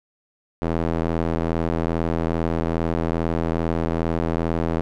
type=tone with band-pass filter; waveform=square; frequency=41.2 Hz; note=E1; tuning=in tune; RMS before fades=-23 dBFS; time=0.62-4.81 s; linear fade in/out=0 ms; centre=420 Hz; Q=0.63; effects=none